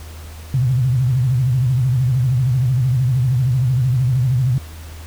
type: tone with vibrato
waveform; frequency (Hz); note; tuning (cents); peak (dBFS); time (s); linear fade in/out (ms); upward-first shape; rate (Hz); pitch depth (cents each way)
sine; 127.1; C3; -50; -13; 0.54-4.58; 2; sine; 13; 130
effects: added 79 Hz sine -32 dBFS peak until 5.06 s + pink hiss -41 dBFS RMS until 5.06 s